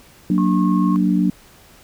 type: chord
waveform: sine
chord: Gb augmented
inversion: none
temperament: equal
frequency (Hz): 185 / 233.1 / 293.7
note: Gb3 / Bb3 / D4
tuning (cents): 0 / 0 / 0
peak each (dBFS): -16 / -21 / -19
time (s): 0.3-1.3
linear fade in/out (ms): 2
type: tone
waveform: sine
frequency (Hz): 1085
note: C#6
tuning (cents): -37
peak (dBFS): -25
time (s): 0.38-0.96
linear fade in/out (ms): 0
effects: pink hiss -48 dBFS RMS until 1.83 s